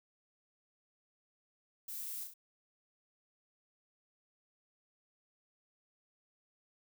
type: noise with echo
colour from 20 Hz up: violet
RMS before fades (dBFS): -44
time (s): 1.88-2.24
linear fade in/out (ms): 5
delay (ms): 33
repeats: 3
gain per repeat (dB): -4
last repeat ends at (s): 2.339
effects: none